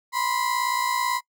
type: tone pair together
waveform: 35% pulse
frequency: 979 / 1037.2 Hz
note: B5 / C6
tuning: -15 / -15 cents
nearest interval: minor second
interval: 100 cents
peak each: -24 dBFS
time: 0.12-1.21 s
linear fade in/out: 50 ms
effects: noise-tail reverb RT60 0.1 s tail -23 dB re dry